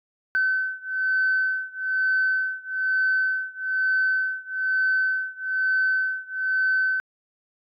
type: beating tone pair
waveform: sine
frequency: 1526 / 1527.1 Hz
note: G6 / G6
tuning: -47 / -46 cents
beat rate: 1.1 Hz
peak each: -23 / -24 dBFS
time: 0.35-7 s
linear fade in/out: 0 ms
effects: tanh soft clip ceiling -14 dBFS